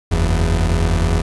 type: tone pair together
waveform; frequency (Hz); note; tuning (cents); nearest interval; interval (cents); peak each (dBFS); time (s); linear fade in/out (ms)
30% pulse; 46.11 / 82.4; F#1 / E2; -5 / 0; minor seventh; 1005; -14; 0.11-1.22; 10
effects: resampled to 24000 Hz + 8-bit